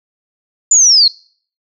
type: linear sweep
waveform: sine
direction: down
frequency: 7140 to 4138 Hz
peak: -5 dBFS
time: 0.71-1.08 s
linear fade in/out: 5 ms
effects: noise-tail reverb RT60 0.5 s tail -24 dB re dry